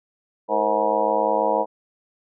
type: harmonic tone with a mistuned harmonic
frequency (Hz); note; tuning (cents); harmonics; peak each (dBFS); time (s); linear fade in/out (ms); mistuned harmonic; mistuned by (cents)
106.5; G#2; +44; 2 / 3 / 4 / 5 / 6 / 7 / 8 / 9; -34 / -31 / -26 / -24 / -25 / -27 / -26 / -24; 0.48-1.66; 50; 4; +150
effects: none